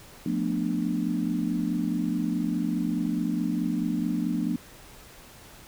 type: chord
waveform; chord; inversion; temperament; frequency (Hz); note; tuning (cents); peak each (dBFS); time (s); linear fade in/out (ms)
sine; B half-diminished seventh; second; just; 177.8 / 222.2 / 246.9 / 296.3; F3 / A3 / B3 / D4; +31 / +17 / 0 / +15; -30; 0.26-4.56; 2
effects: pink hiss -49 dBFS RMS until 5.67 s